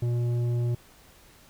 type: tone with tanh clipping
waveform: sine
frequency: 120 Hz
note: B2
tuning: 49 cents flat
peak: -25 dBFS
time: 0.02-0.75 s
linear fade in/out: 5 ms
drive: 9 dB
effects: pink hiss -55 dBFS RMS until 1.49 s